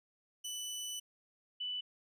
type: tone pair in turn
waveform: 20% pulse / sine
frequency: 2982 / 2982 Hz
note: F#7 / F#7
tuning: +13 / +13 cents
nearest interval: unison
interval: 0 cents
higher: neither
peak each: -34 / -36 dBFS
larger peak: first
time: 0.44-1 / 1.6-1.81 s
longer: first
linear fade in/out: 10 ms
effects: none